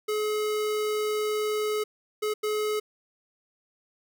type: tone bursts at uneven times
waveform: square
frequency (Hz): 425.3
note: G#4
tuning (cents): +41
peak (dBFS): -26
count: 3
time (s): 0.08-1.84 / 2.22-2.34 / 2.43-2.8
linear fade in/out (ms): 10
effects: none